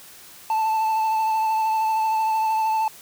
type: tone with vibrato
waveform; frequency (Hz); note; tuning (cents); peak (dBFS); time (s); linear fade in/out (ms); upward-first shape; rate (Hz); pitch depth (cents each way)
triangle; 880; A5; 0; -17; 0.5-2.88; 2; sine; 13; 19
effects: white hiss -45 dBFS RMS until 3.01 s